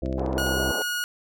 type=harmonic tone; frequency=65.5 Hz; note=C2; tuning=2 cents sharp; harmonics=1 / 2 / 3 / 4 / 5 / 6 / 8 / 9 / 10; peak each=-29 / -34 / -35 / -35 / -32 / -39 / -35 / -40 / -39 dBFS; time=0.02-0.72 s; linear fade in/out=5 ms
type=click train; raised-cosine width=0.2 ms; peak=-28 dBFS; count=7; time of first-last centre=0.06-0.465 s; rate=14.8 Hz
type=band-pass noise; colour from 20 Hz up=pink; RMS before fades=-31 dBFS; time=0.18-0.82 s; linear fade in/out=0 ms; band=330 to 870 Hz; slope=24 dB/octave
type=tone; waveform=sawtooth; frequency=1447 Hz; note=F#6; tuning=39 cents flat; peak=-22 dBFS; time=0.38-1.04 s; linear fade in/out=0 ms
effects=none